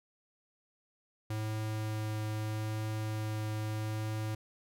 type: tone with vibrato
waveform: square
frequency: 108.2 Hz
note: A2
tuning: 29 cents flat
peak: -34 dBFS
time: 1.3-4.35 s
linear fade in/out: 5 ms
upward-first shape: triangle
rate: 0.79 Hz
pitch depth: 8 cents each way
effects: none